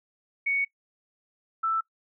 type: tone pair in turn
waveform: sine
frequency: 2227 / 1324.2 Hz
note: C#7 / E6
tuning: +7 / +7 cents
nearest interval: major sixth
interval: 900 cents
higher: first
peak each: -23 dBFS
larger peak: neither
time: 0.46-0.65 / 1.63-1.81 s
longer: first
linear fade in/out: 10 ms
effects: noise-tail reverb RT60 0.1 s tail -21 dB re dry